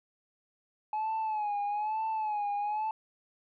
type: tone with vibrato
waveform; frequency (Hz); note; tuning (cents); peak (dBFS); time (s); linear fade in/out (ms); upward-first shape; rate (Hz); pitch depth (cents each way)
sine; 849; G#5; +38; -27; 0.93-2.91; 2; sine; 1.1; 71
effects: tanh soft clip ceiling -28 dBFS